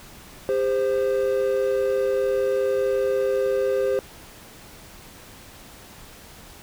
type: tone pair together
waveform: triangle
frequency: 401.4 / 522 Hz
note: G4 / C5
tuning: +41 / -4 cents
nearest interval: perfect fourth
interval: 455 cents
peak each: -21 / -20 dBFS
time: 0.49-3.99 s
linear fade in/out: 0 ms
effects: pink hiss -45 dBFS RMS until 6.62 s